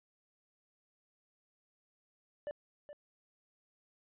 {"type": "tone with echo", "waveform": "triangle", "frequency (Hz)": 587.3, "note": "D5", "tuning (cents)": 0, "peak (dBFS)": -35, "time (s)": [2.47, 2.51], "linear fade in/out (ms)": 0, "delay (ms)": 420, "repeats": 1, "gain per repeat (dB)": -10, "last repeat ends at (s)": 2.93, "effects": ["resampled to 8000 Hz"]}